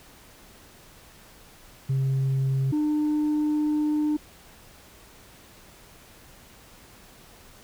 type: tone pair in turn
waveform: sine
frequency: 134.2 / 301.3 Hz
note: C3 / D4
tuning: +44 / +44 cents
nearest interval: octave + major second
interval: 1400 cents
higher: second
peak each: -19 dBFS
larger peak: neither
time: 1.89-2.72 / 2.72-4.17 s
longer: second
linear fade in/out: 10 ms
effects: tanh soft clip ceiling -20 dBFS + pink hiss -51 dBFS RMS until 7.63 s